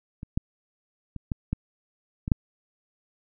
clicks, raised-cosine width 5 ms, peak -24 / -12 / -23 / -15 / -13 / -17 / -6 dBFS, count 7, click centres 0.231 / 0.375 / 1.163 / 1.318 / 1.53 / 2.279 / 2.318 s, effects none

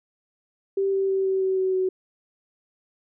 sine tone with pitch steps, 390.9 / 388 / 385.1 / 382.2 / 379.3 / 376.5 / 373.7 Hz, G4 / G4 / G4 / G4 / F#4 / F#4 / F#4, -5 / -18 / -31 / -44 / +43 / +30 / +17 cents, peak -20 dBFS, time 0.77-1.89 s, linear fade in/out 5 ms, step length 160 ms, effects none

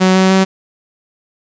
sawtooth tone with pitch steps, 186.7 / 188.54 / 190.4 Hz, F#3 / F#3 / F#3, +16 / +33 / +50 cents, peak -4 dBFS, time 0-0.45 s, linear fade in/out 20 ms, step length 150 ms, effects resampled to 16000 Hz + 7-bit

